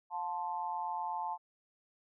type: tone with amplitude modulation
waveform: sine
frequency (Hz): 880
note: A5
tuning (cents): 0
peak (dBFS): -30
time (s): 0.1-1.38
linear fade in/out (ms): 50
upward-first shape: sine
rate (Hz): 168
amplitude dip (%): 95
effects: none